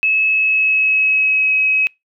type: tone with pitch glide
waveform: sine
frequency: 2588 to 2551 Hz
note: E7 to D#7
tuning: -32 to +43 cents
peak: -12 dBFS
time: 0.03-1.87 s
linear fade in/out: 0 ms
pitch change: -25 cents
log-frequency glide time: 0.24-1.54 s
effects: noise-tail reverb RT60 0.2 s tail -25 dB re dry